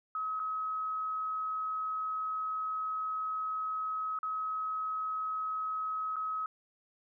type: tone with dropouts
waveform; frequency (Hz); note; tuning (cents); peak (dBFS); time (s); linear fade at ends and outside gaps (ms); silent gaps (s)
sine; 1277; D#6; +45; -32; 0.15-6.46; 2; 0.395-0.399 / 4.189-4.23 / 6.159-6.165
effects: none